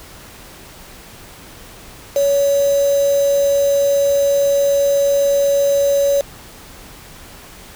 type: tone with quantisation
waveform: sine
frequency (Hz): 562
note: C#5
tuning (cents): +24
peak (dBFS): -12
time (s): 2.16-6.21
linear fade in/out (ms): 2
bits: 4
effects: pink hiss -39 dBFS RMS until 7.75 s